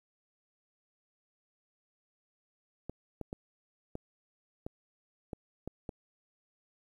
clicks, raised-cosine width 2 ms, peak -25 dBFS, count 8, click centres 2.896 / 3.213 / 3.329 / 3.954 / 4.665 / 5.332 / 5.676 / 5.892 s, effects 10-bit

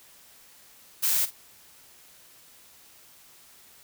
blue noise with echo, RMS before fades -24 dBFS, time 1.02-1.26 s, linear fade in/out 20 ms, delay 51 ms, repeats 1, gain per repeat -15 dB, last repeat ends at 1.311 s, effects white hiss -54 dBFS RMS until 3.83 s

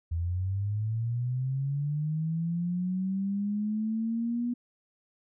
sine linear sweep, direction up, 81.5 to 243.4 Hz, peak -27 dBFS, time 0.11-4.54 s, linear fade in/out 10 ms, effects none

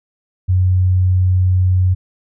sine tone, 92 Hz, F#2, 9 cents flat, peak -10 dBFS, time 0.48-1.95 s, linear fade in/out 20 ms, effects none

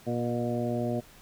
harmonic tone with a mistuned harmonic, 119.4 Hz, A#2, 42 cents sharp, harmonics 1 / 2 / 3 / 4 / 5 / 6, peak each -33 / -31 / -35 / -37 / -34 / -39 dBFS, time 0.06-1.01 s, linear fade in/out 20 ms, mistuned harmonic 5, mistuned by +27 cents, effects pink hiss -54 dBFS RMS until 1.21 s

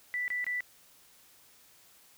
sine tone bursts, 1975.5 Hz, B6, in tune, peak -30 dBFS, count 3, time 0.14-0.606 s, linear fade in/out 0 ms, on 140 ms, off 23 ms, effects white hiss -60 dBFS RMS until 2.17 s

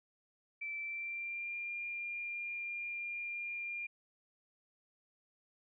sine tone with pitch glide, 2329 to 2401 Hz, D7 to D7, -15 to +38 cents, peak -38 dBFS, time 0.61-3.87 s, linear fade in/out 10 ms, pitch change +53 cents, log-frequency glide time 0.8-1.57 s, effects none

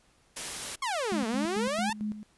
white noise, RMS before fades -36 dBFS, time 0.36-0.76 s, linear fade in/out 10 ms
sawtooth exponential two-way sweep, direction down then up, 1128 to 213.8 to 927 Hz, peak -25 dBFS, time 0.82-1.93 s, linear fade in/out 5 ms, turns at 1.27 s
sine tone with tremolo, 211.6 Hz, G#3, 33 cents sharp, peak -29 dBFS, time 1.12-2.23 s, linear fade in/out 0 ms, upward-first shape square, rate 4.5 Hz, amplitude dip 70%
effects pink hiss -65 dBFS RMS until 2.37 s + resampled to 24000 Hz

